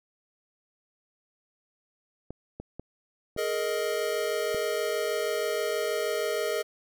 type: clicks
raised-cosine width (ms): 2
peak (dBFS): -24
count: 5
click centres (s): 2.306 / 2.6 / 2.796 / 3.364 / 4.546
type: chord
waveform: square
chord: Ab suspended second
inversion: none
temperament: equal with one note detuned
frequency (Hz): 419.9 / 466.2 / 622.3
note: Ab4 / Bb4 / Eb5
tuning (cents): +19 / 0 / 0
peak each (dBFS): -32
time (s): 3.37-6.63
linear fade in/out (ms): 20
effects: none